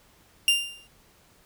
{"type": "tone with exponential decay", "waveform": "40% pulse", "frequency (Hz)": 2794, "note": "F7", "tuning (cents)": 0, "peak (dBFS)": -14, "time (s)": [0.48, 0.87], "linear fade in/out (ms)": 1, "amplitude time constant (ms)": 83, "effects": ["pink hiss -59 dBFS RMS until 1.45 s"]}